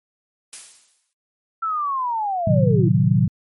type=noise with exponential decay; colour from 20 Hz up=blue; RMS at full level=-31 dBFS; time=0.53-1.13 s; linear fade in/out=0 ms; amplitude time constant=130 ms
type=linear sweep; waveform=sine; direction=down; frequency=1345 to 311.1 Hz; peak=-20 dBFS; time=1.62-2.89 s; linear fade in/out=10 ms
type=chord; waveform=sine; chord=A diminished seventh; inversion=none; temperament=equal with one note detuned; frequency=112.38 / 130.81 / 155.56 / 185 Hz; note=A2 / C3 / Eb3 / Gb3; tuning=+37 / 0 / 0 / 0 cents; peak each=-19 dBFS; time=2.47-3.28 s; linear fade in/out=5 ms
effects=MP3 48 kbps